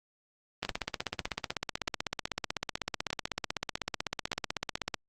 two click trains, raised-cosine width 0.2 ms, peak -15 / -13 dBFS, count 4 / 70, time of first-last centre 0.65-4.331 / 0.63-4.942 s, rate 0.815 / 16 Hz, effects Opus 24 kbps

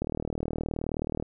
click train, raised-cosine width 2 ms, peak -17 dBFS, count 48, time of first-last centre 0.02-1.225 s, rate 39 Hz, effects none

